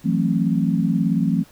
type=chord; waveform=sine; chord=F# half-diminished seventh; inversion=third; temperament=just; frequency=166.5 / 185 / 222 / 266.4 Hz; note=E3 / F#3 / A3 / C4; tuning=+18 / 0 / +16 / +31 cents; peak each=-21 / -22 / -22 / -24 dBFS; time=0.04-1.44 s; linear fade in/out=20 ms; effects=pink hiss -51 dBFS RMS until 1.51 s